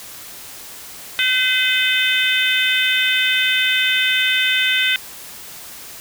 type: harmonic tone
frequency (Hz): 510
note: C5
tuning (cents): -44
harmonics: 3 / 4 / 5 / 6 / 7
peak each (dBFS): -21 / -21 / -21 / -21 / -21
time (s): 1.19-4.96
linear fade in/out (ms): 0
effects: white hiss -36 dBFS RMS until 6 s